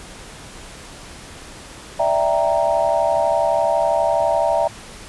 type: chord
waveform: sine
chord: E half-diminished seventh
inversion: third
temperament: equal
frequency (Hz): 587.3 / 659.3 / 784 / 932.3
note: D5 / E5 / G5 / Bb5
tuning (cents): 0 / 0 / 0 / 0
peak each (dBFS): -21 / -18 / -23 / -22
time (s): 1.99-4.68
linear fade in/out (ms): 10
effects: pink hiss -38 dBFS RMS until 5.08 s + resampled to 24000 Hz